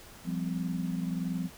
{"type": "chord", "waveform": "sine", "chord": "F suspended second", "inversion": "none", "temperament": "equal with one note detuned", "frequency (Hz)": [174.61, 196, 255.1], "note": ["F3", "G3", "C4"], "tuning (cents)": [0, 0, -44], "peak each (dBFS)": [-32, -36, -36], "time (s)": [0.24, 1.5], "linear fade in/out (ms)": 50, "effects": ["pink hiss -51 dBFS RMS until 1.57 s"]}